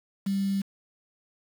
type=tone with quantisation; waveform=sine; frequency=196.3 Hz; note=G3; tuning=3 cents sharp; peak=-24 dBFS; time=0.26-0.62 s; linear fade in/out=10 ms; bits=7; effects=none